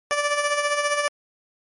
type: tone with tremolo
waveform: 15% pulse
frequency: 584 Hz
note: D5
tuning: 10 cents flat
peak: -12 dBFS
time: 0.11-1.08 s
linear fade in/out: 0 ms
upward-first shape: sine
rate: 15 Hz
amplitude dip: 55%
effects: MP3 48 kbps